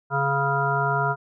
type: harmonic tone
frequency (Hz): 139.3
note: C#3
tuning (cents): +9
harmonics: 1 / 3 / 5 / 7 / 9 / 10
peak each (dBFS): -26 / -30 / -27 / -26 / -31 / -26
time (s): 0.1-1.16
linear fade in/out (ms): 50
effects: none